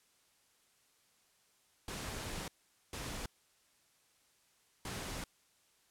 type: noise bursts at uneven times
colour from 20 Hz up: pink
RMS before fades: -42 dBFS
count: 3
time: 1.88-2.48 / 2.93-3.26 / 4.85-5.24 s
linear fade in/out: 2 ms
effects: white hiss -71 dBFS RMS until 5.9 s + low-pass 11000 Hz 12 dB/octave